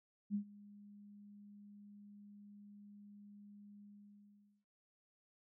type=tone with ADSR envelope; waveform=sine; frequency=204.6 Hz; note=G#3; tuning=26 cents flat; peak=-33 dBFS; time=0.3-4.65 s; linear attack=46 ms; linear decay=91 ms; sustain=-22 dB; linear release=830 ms; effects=noise-tail reverb RT60 0.2 s tail -26 dB re dry